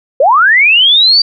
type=linear sweep; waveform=sine; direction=up; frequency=493.9 to 4699 Hz; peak=-4 dBFS; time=0.2-1.22 s; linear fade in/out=5 ms; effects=none